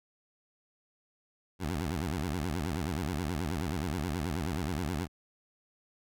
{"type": "tone with vibrato", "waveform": "15% pulse", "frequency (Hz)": 81.7, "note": "E2", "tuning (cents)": -15, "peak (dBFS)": -25, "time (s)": [1.59, 5.08], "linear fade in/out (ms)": 50, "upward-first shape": "sine", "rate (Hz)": 9.4, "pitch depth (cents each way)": 260, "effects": []}